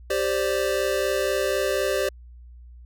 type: chord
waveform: square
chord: G suspended fourth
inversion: none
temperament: equal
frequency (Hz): 392 / 523.3 / 587.3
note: G4 / C5 / D5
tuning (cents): 0 / 0 / 0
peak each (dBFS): -27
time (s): 0.1-2.09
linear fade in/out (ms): 5
effects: added 60 Hz sine -42 dBFS peak until 2.85 s